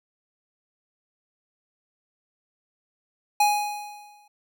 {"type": "tone with exponential decay", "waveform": "square", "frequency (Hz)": 830.6, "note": "G#5", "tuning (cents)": 0, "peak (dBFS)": -16, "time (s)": [3.4, 4.28], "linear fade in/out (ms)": 5, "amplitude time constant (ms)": 190, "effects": []}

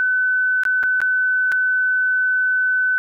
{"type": "tone with dropouts", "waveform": "sine", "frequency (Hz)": 1509, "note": "F#6", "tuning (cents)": 34, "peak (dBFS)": -15, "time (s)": [0, 2.98], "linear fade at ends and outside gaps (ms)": 0, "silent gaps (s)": [[0.635, 0.652], [0.83, 0.836], [1.004, 1.016], [1.518, 1.522]], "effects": []}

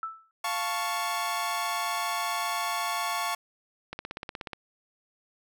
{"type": "tone with exponential decay", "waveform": "sine", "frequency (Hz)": 1318.5, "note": "E6", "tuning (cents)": 0, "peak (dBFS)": -28, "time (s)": [0.03, 0.31], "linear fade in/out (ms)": 1, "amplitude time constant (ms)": 59}
{"type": "chord", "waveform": "sawtooth", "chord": "F augmented", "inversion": "none", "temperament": "equal", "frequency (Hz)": [698.5, 880, 1108.7], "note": ["F5", "A5", "C#6"], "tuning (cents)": [0, 0, 0], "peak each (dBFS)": [-30, -30, -27], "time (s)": [0.44, 3.35], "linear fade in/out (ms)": 5}
{"type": "click train", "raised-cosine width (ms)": 0.3, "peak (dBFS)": -20, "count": 11, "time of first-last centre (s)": [3.93, 4.532], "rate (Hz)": 16.6}
{"effects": []}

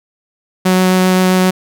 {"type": "tone with vibrato", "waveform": "sawtooth", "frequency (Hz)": 185, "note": "F#3", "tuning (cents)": 0, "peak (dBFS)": -5, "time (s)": [0.65, 1.51], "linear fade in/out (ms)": 10, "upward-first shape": "triangle", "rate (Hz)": 7.6, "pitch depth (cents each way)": 8, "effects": []}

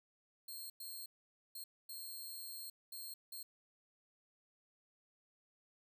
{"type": "tone bursts at uneven times", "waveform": "10% pulse", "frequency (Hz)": 4231, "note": "C8", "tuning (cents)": 19, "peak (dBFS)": -39, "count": 6, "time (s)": [[0.48, 0.7], [0.8, 1.06], [1.55, 1.64], [1.89, 2.7], [2.92, 3.14], [3.32, 3.43]], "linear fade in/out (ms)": 5, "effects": ["12-bit"]}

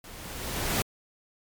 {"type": "noise with level ramp", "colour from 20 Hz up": "pink", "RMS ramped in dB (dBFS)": [-46, -25], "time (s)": [0.04, 0.82], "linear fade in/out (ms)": 2, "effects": ["MP3 96 kbps"]}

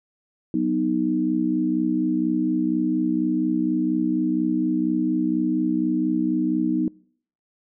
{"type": "chord", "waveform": "sine", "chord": "B major", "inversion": "second", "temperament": "equal", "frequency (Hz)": [185, 246.9, 311.1], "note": ["F#3", "B3", "D#4"], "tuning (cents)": [0, 0, 0], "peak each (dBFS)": [-27, -24, -22], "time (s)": [0.54, 6.88], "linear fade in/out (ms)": 2, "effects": ["noise-tail reverb RT60 0.6 s tail -25 dB re dry"]}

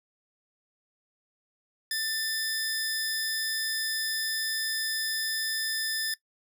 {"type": "tone pair together", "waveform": "sawtooth", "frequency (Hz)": [1780, 5067], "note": ["A6", "D#8"], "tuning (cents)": [20, 31], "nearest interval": "octave + tritone", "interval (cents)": 1811, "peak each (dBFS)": -28, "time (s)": [1.91, 6.14], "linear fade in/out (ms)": 2, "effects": ["noise-tail reverb RT60 0.1 s tail -19 dB re dry"]}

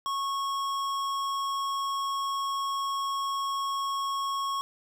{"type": "tone with tanh clipping", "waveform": "sine", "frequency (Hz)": 1099, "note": "C#6", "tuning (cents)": -15, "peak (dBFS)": -30, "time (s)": [0.06, 4.61], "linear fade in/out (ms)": 0, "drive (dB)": 17, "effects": []}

